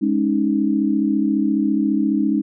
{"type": "chord", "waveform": "sine", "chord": "Ab suspended fourth", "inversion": "none", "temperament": "just", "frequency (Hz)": [207.7, 276.9, 311.5], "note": ["Ab3", "Db4", "Eb4"], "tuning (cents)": [0, -2, 2], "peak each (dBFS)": -20, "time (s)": [0.01, 2.42], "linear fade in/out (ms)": 20, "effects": []}